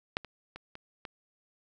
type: clicks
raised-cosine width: 0.3 ms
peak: -13 / -29 / -27 / -28 / -24 dBFS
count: 5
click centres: 0.169 / 0.247 / 0.56 / 0.754 / 1.052 s
effects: none